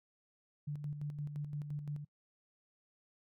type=tone with tremolo; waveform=sine; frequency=146.83 Hz; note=D3; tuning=in tune; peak=-36 dBFS; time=0.67-2.05 s; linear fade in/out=10 ms; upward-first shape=square; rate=5.8 Hz; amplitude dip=50%; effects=noise-tail reverb RT60 0.1 s tail -25 dB re dry